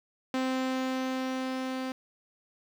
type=tone with level ramp; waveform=sawtooth; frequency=260 Hz; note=C4; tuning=11 cents flat; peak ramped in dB=-23 to -28 dBFS; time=0.34-1.92 s; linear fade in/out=2 ms; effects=low-pass 5000 Hz 12 dB/octave + 9-bit